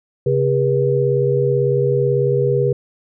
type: tone cluster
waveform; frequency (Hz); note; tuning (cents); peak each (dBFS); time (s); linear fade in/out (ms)
sine; 135.3 / 403.7 / 481.8; C#3 / G#4 / B4; -42 / -49 / -43; -18; 0.26-2.73; 5
effects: none